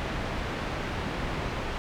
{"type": "low-pass noise", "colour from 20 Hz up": "pink", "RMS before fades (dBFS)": -32, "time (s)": [0, 1.78], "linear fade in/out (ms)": 0, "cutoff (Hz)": 2700, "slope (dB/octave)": 12, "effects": []}